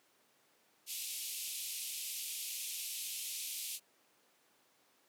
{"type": "band-pass noise", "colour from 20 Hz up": "white", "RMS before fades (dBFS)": -42, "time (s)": [0.86, 3.8], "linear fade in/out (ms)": 50, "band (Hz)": [2400, 14000], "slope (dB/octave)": 48, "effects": ["pink hiss -70 dBFS RMS until 5.08 s", "high-pass 300 Hz 12 dB/octave"]}